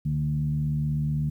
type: tone with frequency modulation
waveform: sine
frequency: 148.5 Hz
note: D3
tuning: 20 cents sharp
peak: -23 dBFS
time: 0.05-1.3 s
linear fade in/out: 10 ms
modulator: 76.1 Hz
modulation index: 0.61
effects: 10-bit